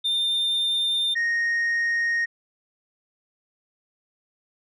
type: tone pair in turn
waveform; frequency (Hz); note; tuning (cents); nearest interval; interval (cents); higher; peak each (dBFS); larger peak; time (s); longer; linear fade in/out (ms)
sine; 3605 / 1861.8; A7 / A#6; +41 / -3; major seventh; 1144; first; -18; neither; 0.04-1.15 / 1.15-2.26; neither; 20
effects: tanh soft clip ceiling -20 dBFS